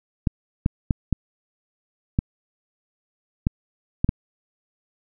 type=clicks; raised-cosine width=5 ms; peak=-6 dBFS; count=8; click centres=0.272 / 0.661 / 0.908 / 1.127 / 2.189 / 3.469 / 4.045 / 4.091 s; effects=none